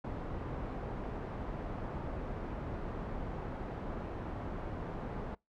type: low-pass noise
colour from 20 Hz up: pink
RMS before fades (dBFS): -40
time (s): 0.04-5.35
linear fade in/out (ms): 5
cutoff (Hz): 1000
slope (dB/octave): 12
effects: noise-tail reverb RT60 0.2 s tail -25 dB re dry